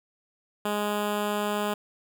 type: tone with notch filter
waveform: 10% pulse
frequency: 207.7 Hz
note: G#3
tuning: in tune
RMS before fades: -28 dBFS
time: 0.65-1.74 s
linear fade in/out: 5 ms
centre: 5500 Hz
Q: 1.7
effects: none